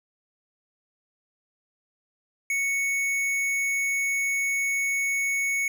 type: tone with tanh clipping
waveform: sine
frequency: 2217 Hz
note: C#7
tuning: in tune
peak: -25 dBFS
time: 2.5-5.68 s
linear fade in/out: 2 ms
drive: 16 dB
effects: none